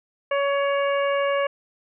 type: harmonic tone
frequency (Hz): 561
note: C#5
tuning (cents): +21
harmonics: 1 / 2 / 3 / 4 / 5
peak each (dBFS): -21 / -27 / -31 / -33 / -35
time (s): 0.31-1.47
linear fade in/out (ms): 5
effects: none